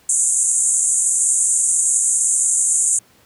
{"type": "band-pass noise", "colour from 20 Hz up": "pink", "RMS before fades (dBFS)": -17, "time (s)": [0.09, 2.99], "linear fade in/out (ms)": 5, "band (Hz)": [6800, 9700], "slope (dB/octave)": 96, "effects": ["pink hiss -53 dBFS RMS until 3.25 s", "high-pass 80 Hz 12 dB/octave"]}